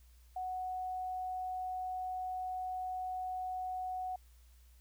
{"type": "tone", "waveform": "sine", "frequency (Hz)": 740, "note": "F#5", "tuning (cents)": 0, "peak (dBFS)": -36, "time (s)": [0.36, 4.16], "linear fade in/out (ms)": 5, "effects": ["added 60 Hz sine -58 dBFS peak until 4.8 s", "white hiss -70 dBFS RMS until 4.8 s"]}